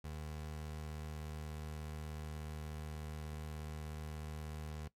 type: tone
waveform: 25% pulse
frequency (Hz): 76.6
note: D#2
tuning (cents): -27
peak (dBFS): -39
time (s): 0.04-4.88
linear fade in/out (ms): 5
effects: noise-tail reverb RT60 0.1 s tail -18 dB re dry + MP3 64 kbps